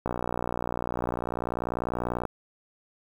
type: click train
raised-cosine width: 1 ms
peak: -15 dBFS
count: 133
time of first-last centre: 0.06-2.253 s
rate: 60.2 Hz
effects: 8-bit